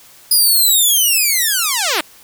5% pulse linear sweep, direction down, 4997 to 277.2 Hz, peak -3 dBFS, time 0.31-2.01 s, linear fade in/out 5 ms, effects white hiss -44 dBFS RMS until 2.23 s

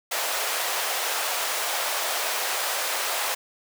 pink high-pass noise, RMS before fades -27 dBFS, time 0.11-3.35 s, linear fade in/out 10 ms, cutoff 560 Hz, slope 24 dB/octave, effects none

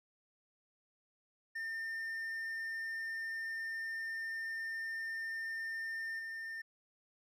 triangle tone with level steps, 1807 Hz, A6, 46 cents sharp, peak -36 / -39 dBFS, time 1.55-6.62 s, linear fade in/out 10 ms, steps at 6.19 s, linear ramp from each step 2 ms, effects none

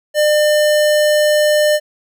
square tone, 600 Hz, D5, 37 cents sharp, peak -11 dBFS, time 0.14-1.8 s, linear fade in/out 50 ms, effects none

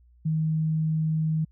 sine tone, 157.6 Hz, D#3, 23 cents sharp, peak -22 dBFS, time 0.25-1.45 s, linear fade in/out 10 ms, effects added 60 Hz sine -54 dBFS peak until 1.51 s

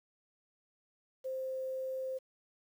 sine tone with quantisation, 523.3 Hz, C5, in tune, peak -35 dBFS, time 1.24-2.19 s, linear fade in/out 20 ms, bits 10, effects none

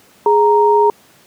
sine tone pair together, 416.3 / 932.1 Hz, G#4 / A#5, +4 / 0 cents, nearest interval octave + major second, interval 1396 cents, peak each -11 dBFS, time 0.26-0.9 s, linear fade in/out 2 ms, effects pink hiss -48 dBFS RMS until 1.26 s + high-pass 150 Hz 12 dB/octave

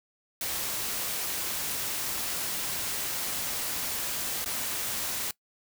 white noise with dropouts, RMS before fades -32 dBFS, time 0.41-5.31 s, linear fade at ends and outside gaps 2 ms, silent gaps 4.445-4.459 s, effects noise-tail reverb RT60 0.1 s tail -21 dB re dry

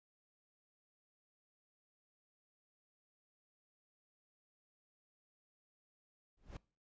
brown noise with exponential growth, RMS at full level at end -40 dBFS, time 6.37-6.57 s, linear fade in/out 5 ms, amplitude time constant 43 ms, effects noise-tail reverb RT60 0.4 s tail -23 dB re dry + resampled to 16000 Hz

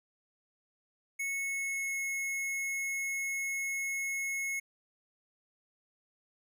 square tone with pitch glide, 2200 to 2180 Hz, C#7 to C#7, -14 to -29 cents, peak -33 dBFS, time 1.19-4.6 s, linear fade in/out 10 ms, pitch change -15 cents, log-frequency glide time 1.35-1.99 s, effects none

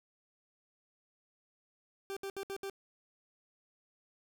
40% pulse tone bursts, 392 Hz, G4, in tune, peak -37 dBFS, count 5, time 2.1-2.698 s, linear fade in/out 0 ms, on 66 ms, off 67 ms, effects none

